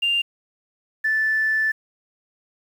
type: tone pair in turn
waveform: sine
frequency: 2794 / 1755.5 Hz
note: F7 / A6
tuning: 0 / -4 cents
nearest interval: minor sixth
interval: 804 cents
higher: first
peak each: -17 dBFS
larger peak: neither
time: 0.02-0.22 / 1.04-1.72 s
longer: second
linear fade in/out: 10 ms
effects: tanh soft clip ceiling -13 dBFS + 8-bit